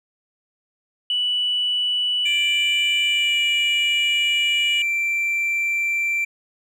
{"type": "tone with pitch glide", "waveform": "sine", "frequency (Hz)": [2960, 2916], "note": ["F#7", "F#7"], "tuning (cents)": [0, -26], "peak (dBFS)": -18, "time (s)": [1.1, 4.82], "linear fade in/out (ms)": 2, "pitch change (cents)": -26, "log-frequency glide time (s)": [3.04, 3.39]}
{"type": "tone", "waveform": "triangle", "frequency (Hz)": 2349, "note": "D7", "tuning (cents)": 0, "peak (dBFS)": -17, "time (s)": [2.25, 6.25], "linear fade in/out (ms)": 10}
{"effects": ["tanh soft clip ceiling -13 dBFS"]}